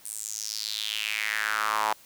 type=tone with high-pass filter sweep; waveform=sawtooth; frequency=107.5 Hz; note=A2; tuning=40 cents flat; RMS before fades=-30 dBFS; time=0.05-1.93 s; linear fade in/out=5 ms; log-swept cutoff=9400 to 870 Hz; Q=4.2; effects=white hiss -54 dBFS RMS until 2.05 s